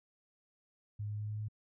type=tone with pitch steps; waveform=sine; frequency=104.2 / 104.86 / 105.53 / 106.21 / 106.88 Hz; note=G#2 / G#2 / G#2 / G#2 / A2; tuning=+6 / +17 / +28 / +39 / -50 cents; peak=-36 dBFS; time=0.99-1.485 s; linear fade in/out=10 ms; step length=99 ms; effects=none